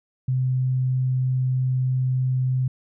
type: tone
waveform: sine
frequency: 128.8 Hz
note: C3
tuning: 27 cents flat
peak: -19 dBFS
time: 0.28-2.68 s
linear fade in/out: 5 ms
effects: none